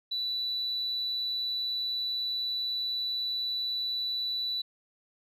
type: tone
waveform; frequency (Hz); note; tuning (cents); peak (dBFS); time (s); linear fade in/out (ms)
sine; 3962; B7; +5; -28; 0.11-4.62; 10
effects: tanh soft clip ceiling -25 dBFS